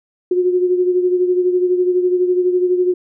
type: beating tone pair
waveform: sine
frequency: 360.5 / 372.5 Hz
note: F#4 / F#4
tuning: -45 / +12 cents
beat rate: 12 Hz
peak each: -13 / -21 dBFS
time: 0.31-2.94 s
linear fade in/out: 5 ms
effects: none